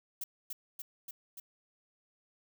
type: noise with echo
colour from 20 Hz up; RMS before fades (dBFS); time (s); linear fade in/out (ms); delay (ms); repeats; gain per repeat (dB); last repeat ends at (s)
violet; -38; 0.21-0.24; 5; 290; 4; -2; 1.4
effects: none